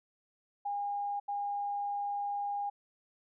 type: tone bursts at uneven times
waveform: sine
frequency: 812 Hz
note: G#5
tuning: 39 cents flat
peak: -32 dBFS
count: 2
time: 0.65-1.2 / 1.28-2.7 s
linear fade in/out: 10 ms
effects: none